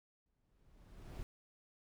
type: noise with exponential growth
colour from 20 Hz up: brown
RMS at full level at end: -44 dBFS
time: 0.26-1.23 s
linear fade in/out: 0 ms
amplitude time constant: 210 ms
effects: none